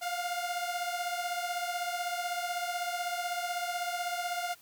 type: beating tone pair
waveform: sawtooth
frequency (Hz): 700 / 716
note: F5 / F5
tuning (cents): +4 / +43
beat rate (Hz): 16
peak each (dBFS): -30 / -33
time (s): 0.01-4.55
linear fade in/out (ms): 20
effects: white hiss -59 dBFS RMS until 4.61 s